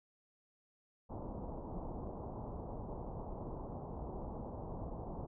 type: low-pass noise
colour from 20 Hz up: pink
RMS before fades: -44 dBFS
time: 1.09-5.27 s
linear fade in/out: 20 ms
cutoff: 990 Hz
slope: 48 dB/octave
effects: none